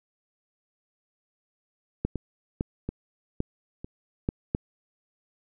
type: clicks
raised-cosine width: 3 ms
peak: -12 / -17 / -13 / -17 / -13 / -24 / -12 / -11 dBFS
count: 8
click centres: 2.05 / 2.157 / 2.609 / 2.89 / 3.404 / 3.845 / 4.289 / 4.549 s
effects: none